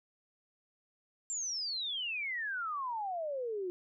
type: exponential sweep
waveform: sine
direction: down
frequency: 7459 to 350.7 Hz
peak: -34 dBFS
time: 1.3-3.7 s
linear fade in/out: 0 ms
effects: none